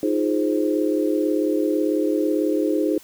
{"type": "chord", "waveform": "sine", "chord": "F minor seventh", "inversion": "third", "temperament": "equal", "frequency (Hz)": [311.1, 349.2, 415.3, 523.3], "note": ["Eb4", "F4", "Ab4", "C5"], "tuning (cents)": [0, 0, 0, 0], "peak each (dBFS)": [-21, -26, -24, -26], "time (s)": [0.03, 2.98], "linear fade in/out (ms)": 2, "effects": ["white hiss -48 dBFS RMS until 3.03 s"]}